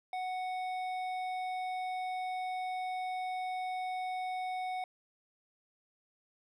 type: tone with hard clipping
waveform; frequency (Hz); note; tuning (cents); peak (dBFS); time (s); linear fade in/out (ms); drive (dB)
triangle; 740; F#5; 0; -36; 0.13-4.84; 2; 13
effects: none